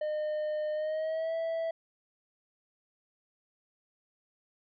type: tone with pitch glide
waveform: triangle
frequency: 609 to 656.5 Hz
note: D#5 to E5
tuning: -37 to -7 cents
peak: -28 dBFS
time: 0.01-1.71 s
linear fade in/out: 5 ms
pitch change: +130 cents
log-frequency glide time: 0.73-1.35 s
effects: resampled to 11025 Hz